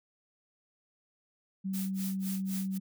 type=tone; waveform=sine; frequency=191.7 Hz; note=G3; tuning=38 cents flat; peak=-31 dBFS; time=1.64-2.8 s; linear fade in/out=20 ms
type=noise with tremolo; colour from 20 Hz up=blue; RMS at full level=-40 dBFS; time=1.73-2.78 s; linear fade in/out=10 ms; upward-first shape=sine; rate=3.9 Hz; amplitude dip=100%
effects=none